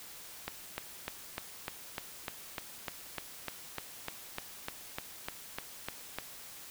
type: click train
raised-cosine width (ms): 0.3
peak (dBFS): -19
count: 20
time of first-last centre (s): 0.48-6.186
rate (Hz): 3.33
effects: white hiss -49 dBFS RMS until 6.7 s